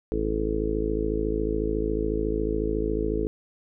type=harmonic tone; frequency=54 Hz; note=A1; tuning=32 cents flat; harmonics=1 / 2 / 3 / 4 / 5 / 6 / 7 / 8 / 9; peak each=-29 / -39 / -37 / -37 / -34 / -30 / -38 / -28 / -37 dBFS; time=0.12-3.27 s; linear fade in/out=0 ms; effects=none

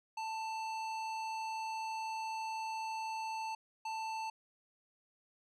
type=tone bursts at uneven times; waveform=square; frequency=886 Hz; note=A5; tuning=12 cents sharp; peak=-38 dBFS; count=2; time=0.17-3.55 / 3.85-4.3 s; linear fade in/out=5 ms; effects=low-pass 6000 Hz 12 dB/octave

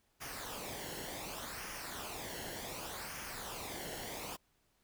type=noise with flanger; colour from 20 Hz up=pink; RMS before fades=-44 dBFS; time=0.2-4.37 s; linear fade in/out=20 ms; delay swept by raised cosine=0.25 to 0.83 ms; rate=0.67 Hz; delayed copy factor=-0.6; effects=pink hiss -75 dBFS RMS until 4.83 s

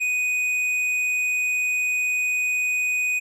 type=tone with tanh clipping; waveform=triangle; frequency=2489 Hz; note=D#7; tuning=in tune; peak=-22 dBFS; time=0-3.2 s; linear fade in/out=20 ms; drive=12 dB; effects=none

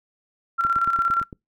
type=tone with tremolo; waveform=sine; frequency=1365 Hz; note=F6; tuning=40 cents flat; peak=-16 dBFS; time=0.58-1.24 s; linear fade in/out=20 ms; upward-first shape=square; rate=17 Hz; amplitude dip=50%
type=click train; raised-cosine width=3 ms; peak=-24 dBFS; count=7; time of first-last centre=0.65-1.328 s; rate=8.85 Hz
effects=noise-tail reverb RT60 0.2 s tail -25 dB re dry

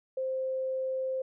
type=tone; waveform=sine; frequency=523.3 Hz; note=C5; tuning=in tune; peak=-29 dBFS; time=0.17-1.22 s; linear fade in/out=5 ms; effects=none

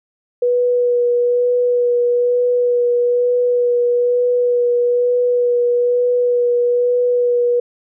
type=tone with vibrato; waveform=sine; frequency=487.1 Hz; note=B4; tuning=24 cents flat; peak=-12 dBFS; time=0.42-7.6 s; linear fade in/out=5 ms; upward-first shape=sine; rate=1.1 Hz; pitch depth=14 cents each way; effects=none

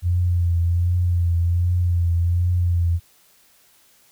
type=tone with vibrato; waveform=sine; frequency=87 Hz; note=F2; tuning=6 cents flat; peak=-16 dBFS; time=0.02-3 s; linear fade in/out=50 ms; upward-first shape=triangle; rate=1.3 Hz; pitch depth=44 cents each way; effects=white hiss -56 dBFS RMS until 4.11 s

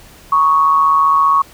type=tone with amplitude modulation; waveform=sine; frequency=1108.7 Hz; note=C#6; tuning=in tune; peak=-6 dBFS; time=0.32-1.42 s; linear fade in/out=5 ms; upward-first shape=sine; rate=155 Hz; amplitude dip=55%; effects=pink hiss -42 dBFS RMS until 1.53 s

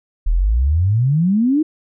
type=exponential sweep; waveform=sine; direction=up; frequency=36.75 to 322.5 Hz; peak=-12 dBFS; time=0.26-1.63 s; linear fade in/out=10 ms; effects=none

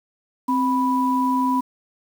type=tone pair together; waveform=sine; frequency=261.2 / 986 Hz; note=C4 / B5; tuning=-3 / -3 cents; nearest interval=octave + major seventh; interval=2300 cents; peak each=-20 dBFS; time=0.48-1.61 s; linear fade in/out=10 ms; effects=7-bit

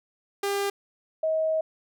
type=tone pair in turn; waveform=sawtooth / sine; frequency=400.1 / 635.1 Hz; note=G4 / D#5; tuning=+35 / +35 cents; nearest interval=minor sixth; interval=800 cents; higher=second; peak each=-21 / -22 dBFS; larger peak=first; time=0.43-0.7 / 1.23-1.61 s; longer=second; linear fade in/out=5 ms; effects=none

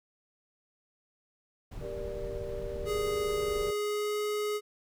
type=noise; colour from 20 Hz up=brown; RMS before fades=-41 dBFS; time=1.71-3.71 s; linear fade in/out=10 ms
type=chord; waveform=sine; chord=G minor; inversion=none; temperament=just; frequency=392 / 470.4 / 588 Hz; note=G4 / Bb4 / D5; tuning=0 / +16 / +2 cents; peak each=-40 dBFS; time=1.8-3.75 s; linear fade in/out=50 ms
type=tone with pitch glide; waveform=square; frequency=415.3 to 419.2 Hz; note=G#4 to G#4; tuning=0 to +16 cents; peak=-30 dBFS; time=2.85-4.61 s; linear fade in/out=50 ms; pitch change=+16 cents; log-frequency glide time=3.63-4.19 s
effects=none

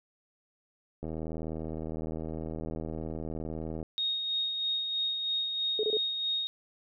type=click train; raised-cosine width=2 ms; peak=-24 dBFS; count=224; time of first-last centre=1.03-3.828 s; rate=79.7 Hz
type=tone with tremolo; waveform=sine; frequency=3729 Hz; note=A#7; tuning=in tune; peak=-27 dBFS; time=3.98-6.47 s; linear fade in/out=0 ms; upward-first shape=sine; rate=3.1 Hz; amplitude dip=40%
type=tone bursts; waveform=sine; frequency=429.9 Hz; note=A4; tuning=40 cents flat; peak=-26 dBFS; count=3; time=5.79-5.971 s; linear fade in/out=2 ms; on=43 ms; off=26 ms
effects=none

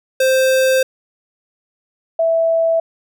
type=tone pair in turn; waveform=square / sine; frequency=523.3 / 658 Hz; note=C5 / E5; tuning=0 / -3 cents; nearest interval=major third; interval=397 cents; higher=second; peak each=-12 dBFS; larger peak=neither; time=0.2-0.83 / 2.19-2.8 s; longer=first; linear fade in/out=5 ms; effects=none

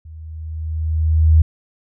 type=tone with level ramp; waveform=sine; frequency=79.2 Hz; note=D#2; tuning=31 cents sharp; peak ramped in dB=-34 to -6 dBFS; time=0.05-1.42 s; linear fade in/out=5 ms; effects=none

